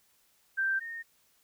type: tone pair in turn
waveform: sine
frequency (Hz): 1568 / 1840.6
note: G6 / A#6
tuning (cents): 0 / -22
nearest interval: minor third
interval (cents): 278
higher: second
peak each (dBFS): -26 / -37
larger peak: first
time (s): 0.57-0.8 / 0.8-1.03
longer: neither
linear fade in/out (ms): 20
effects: white hiss -68 dBFS RMS until 1.43 s